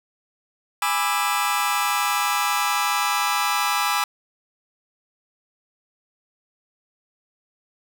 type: chord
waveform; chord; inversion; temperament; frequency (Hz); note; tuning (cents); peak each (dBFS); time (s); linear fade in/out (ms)
sawtooth; E dominant seventh; first; just; 824.1 / 988.9 / 1186.7 / 1318.5; G#5 / B5 / D6 / E6; -14 / +2 / +18 / 0; -22; 0.82-4.04; 2
effects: none